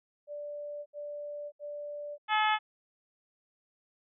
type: tone bursts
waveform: sine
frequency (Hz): 586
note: D5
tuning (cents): -4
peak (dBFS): -37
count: 3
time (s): 0.27-2.182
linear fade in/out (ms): 50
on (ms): 590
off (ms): 71
type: harmonic tone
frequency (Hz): 429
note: A4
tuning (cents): -44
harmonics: 2 / 3 / 4 / 5 / 6 / 7 / 8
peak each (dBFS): -27 / -31 / -33 / -35 / -37 / -38 / -39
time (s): 2.28-2.59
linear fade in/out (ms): 50
effects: none